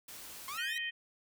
white noise, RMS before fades -48 dBFS, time 0.08-0.58 s, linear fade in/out 5 ms
sawtooth linear sweep, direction up, 1046.5 to 1975.5 Hz, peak -36 dBFS, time 0.48-0.78 s, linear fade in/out 2 ms
harmonic tone, 622.3 Hz, D#5, in tune, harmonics 3 / 4 / 5, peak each -37 / -41 / -40 dBFS, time 0.57-0.91 s, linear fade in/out 20 ms
effects none

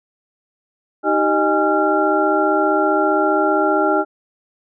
sine tone cluster, 312.7 / 387.9 / 616 / 822 / 1376 Hz, D#4 / G4 / D#5 / G#5 / F6, +9 / -18 / -17 / -18 / -26 cents, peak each -20 dBFS, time 1.03-4.05 s, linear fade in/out 50 ms, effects none

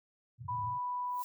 pink band-pass noise, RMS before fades -44 dBFS, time 0.38-0.79 s, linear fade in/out 50 ms, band 100 to 130 Hz, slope 48 dB/octave
sine tone, 987.8 Hz, B5, in tune, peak -33 dBFS, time 0.48-1.23 s, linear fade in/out 10 ms
violet noise with exponential growth, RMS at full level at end -43 dBFS, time 1.05-1.24 s, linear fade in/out 0 ms, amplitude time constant 41 ms
effects none

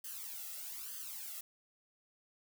blue noise with flanger, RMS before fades -45 dBFS, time 0.04-1.41 s, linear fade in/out 5 ms, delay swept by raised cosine 0.63 to 1.53 ms, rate 1.1 Hz, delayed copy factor +0.95, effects none

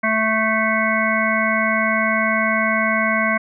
harmonic tone, 220 Hz, A3, in tune, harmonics 1 / 3 / 5 / 7 / 9 / 10, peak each -23 / -23 / -23 / -23 / -23 / -23 dBFS, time 0.03-3.38 s, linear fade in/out 10 ms, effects none

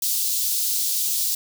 white high-pass noise, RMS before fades -23 dBFS, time 0.02-1.35 s, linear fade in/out 5 ms, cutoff 3900 Hz, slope 24 dB/octave, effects none

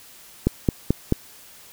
click train, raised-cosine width 3 ms, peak -4 dBFS, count 4, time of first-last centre 0.47-1.124 s, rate 4.59 Hz, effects white hiss -47 dBFS RMS until 1.72 s

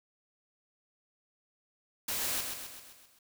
white noise with echo, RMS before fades -34 dBFS, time 2.08-2.41 s, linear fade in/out 5 ms, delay 130 ms, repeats 6, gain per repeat -5 dB, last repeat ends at 3.19 s, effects none

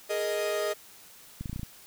45% pulse chord, Ab suspended second, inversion none, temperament equal with one note detuned, 415.3 / 463.7 / 622.3 Hz, Ab4 / Bb4 / Eb5, 0 / -9 / 0 cents, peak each -32 / -36 / -30 dBFS, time 0.09-0.74 s, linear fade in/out 20 ms
clicks, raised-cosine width 5 ms, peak -23 dBFS, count 7, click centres 1.41 / 1.458 / 1.496 / 1.53 / 1.561 / 1.595 / 1.632 s
effects white hiss -52 dBFS RMS until 1.86 s

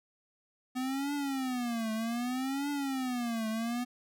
square tone with vibrato, 251.3 Hz, B3, 30 cents sharp, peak -32 dBFS, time 0.75-3.85 s, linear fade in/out 20 ms, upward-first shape triangle, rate 0.64 Hz, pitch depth 250 cents each way, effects none

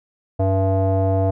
square tone with low-pass filter, 96 Hz, G2, 36 cents flat, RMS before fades -18 dBFS, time 0.39-1.31 s, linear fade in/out 10 ms, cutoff 650 Hz, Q 4.9, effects none

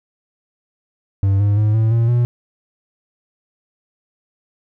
triangle tone with pitch steps, 98 / 102.16 / 106.5 / 111.02 / 115.74 / 120.65 Hz, G2 / G#2 / G#2 / A2 / A#2 / B2, 0 / -28 / +44 / +16 / -12 / -40 cents, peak -10 dBFS, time 1.23-2.25 s, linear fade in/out 0 ms, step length 170 ms, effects none

